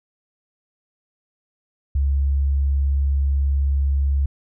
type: tone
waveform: sine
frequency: 69.3 Hz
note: C#2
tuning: in tune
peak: -16 dBFS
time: 1.95-4.26 s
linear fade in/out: 5 ms
effects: none